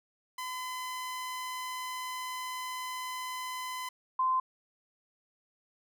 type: tone pair in turn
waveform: sawtooth / sine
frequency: 1016 / 1035.6 Hz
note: B5 / C6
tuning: +49 / -18 cents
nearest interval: unison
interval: 33 cents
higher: second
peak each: -32 / -25 dBFS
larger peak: second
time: 0.38-3.89 / 4.19-4.4 s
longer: first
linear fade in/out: 5 ms
effects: none